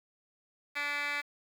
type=tone with band-pass filter; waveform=10% pulse; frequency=289.3 Hz; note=D4; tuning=26 cents flat; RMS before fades=-34 dBFS; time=0.75-1.22 s; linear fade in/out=20 ms; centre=2400 Hz; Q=4.4; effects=9-bit